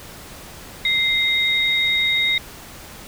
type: tone pair together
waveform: sine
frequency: 2093 / 3741 Hz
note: C7 / A#7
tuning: 0 / +5 cents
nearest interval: minor seventh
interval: 1005 cents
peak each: -19 / -19 dBFS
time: 0.85-2.38 s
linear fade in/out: 2 ms
effects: pink hiss -39 dBFS RMS until 3.07 s